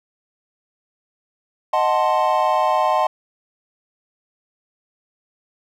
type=chord; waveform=triangle; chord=D# diminished seventh; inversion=none; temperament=equal; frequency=622.3 / 740 / 880 / 1046.5 Hz; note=D#5 / F#5 / A5 / C6; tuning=0 / 0 / 0 / 0 cents; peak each=-19 dBFS; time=1.73-3.07 s; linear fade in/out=5 ms; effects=none